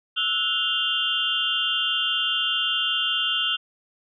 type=tone cluster; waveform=sine; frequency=1315 / 1460 / 2808 / 3133 / 3432 Hz; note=E6 / F#6 / F7 / G7 / A7; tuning=-5 / -24 / +9 / -2 / -44 cents; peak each=-33 / -32 / -25 / -25 / -31 dBFS; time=0.16-3.57 s; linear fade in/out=20 ms; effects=none